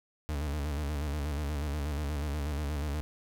40% pulse tone with vibrato, 73.42 Hz, D2, in tune, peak -30 dBFS, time 0.29-3.01 s, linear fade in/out 0 ms, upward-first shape square, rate 8.3 Hz, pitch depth 66 cents each way, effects none

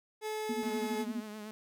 30% pulse tone with pitch glide, 430.9 to 428.4 Hz, A4 to A4, -36 to -46 cents, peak -32 dBFS, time 0.21-1.06 s, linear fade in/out 50 ms, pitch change -10 cents, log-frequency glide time 0.57-0.89 s
sine tone with tremolo, 237.2 Hz, A#3, 30 cents sharp, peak -31 dBFS, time 0.49-1.22 s, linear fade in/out 5 ms, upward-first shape sine, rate 12 Hz, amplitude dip 95%
sawtooth tone with vibrato, 212.6 Hz, G#3, 41 cents sharp, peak -38 dBFS, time 0.63-1.51 s, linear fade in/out 0 ms, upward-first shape triangle, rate 8.5 Hz, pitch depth 49 cents each way
effects none

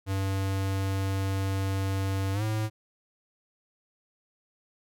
square tone with pitch glide, 96.8 to 108.65 Hz, G2 to A2, -21 to -21 cents, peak -27 dBFS, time 0.06-2.7 s, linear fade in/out 50 ms, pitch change +200 cents, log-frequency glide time 2.33-2.43 s, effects none

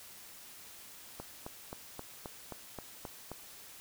click train, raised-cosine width 1 ms, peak -27 dBFS, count 9, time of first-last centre 1.2-3.316 s, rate 3.78 Hz, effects white hiss -52 dBFS RMS until 3.8 s

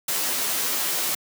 white noise with comb filter, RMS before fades -25 dBFS, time 0.08-1.15 s, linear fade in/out 5 ms, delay 12 ms, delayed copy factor +1, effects high-pass 200 Hz 12 dB/octave

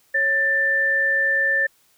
sine tone pair together, 550 / 1775.6 Hz, C#5 / A6, -14 / +15 cents, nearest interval octave + minor sixth, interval 2029 cents, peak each -28 / -17 dBFS, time 0.14-1.67 s, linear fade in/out 10 ms, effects white hiss -60 dBFS RMS until 1.97 s

